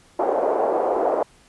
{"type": "band-pass noise", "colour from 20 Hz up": "white", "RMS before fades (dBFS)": -21, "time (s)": [0.19, 1.23], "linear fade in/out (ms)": 5, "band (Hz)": [400, 710], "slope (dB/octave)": 24, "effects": ["pink hiss -54 dBFS RMS until 1.48 s", "resampled to 24000 Hz"]}